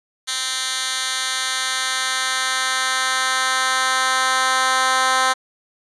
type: tone with high-pass filter sweep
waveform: 10% pulse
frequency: 260 Hz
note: C4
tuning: 11 cents flat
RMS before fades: -20 dBFS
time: 0.27-5.34 s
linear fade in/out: 20 ms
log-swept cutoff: 3000 to 970 Hz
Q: 0.96
effects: resampled to 24000 Hz